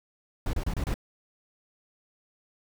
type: noise bursts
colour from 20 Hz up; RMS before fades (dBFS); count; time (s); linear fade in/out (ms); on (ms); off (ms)
brown; -28; 5; 0.46-0.941; 2; 73; 29
effects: none